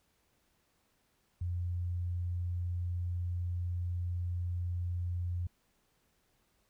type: tone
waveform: sine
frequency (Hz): 88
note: F2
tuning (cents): +14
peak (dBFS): -32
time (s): 1.41-5.47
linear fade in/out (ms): 5
effects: pink hiss -74 dBFS RMS until 6.69 s